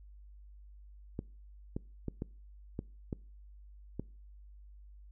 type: clicks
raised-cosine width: 3 ms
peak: -23 dBFS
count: 7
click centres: 1.191 / 1.765 / 2.083 / 2.221 / 2.791 / 3.128 / 3.996 s
effects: noise-tail reverb RT60 0.4 s tail -24 dB re dry + added 50 Hz sine -51 dBFS peak until 5.11 s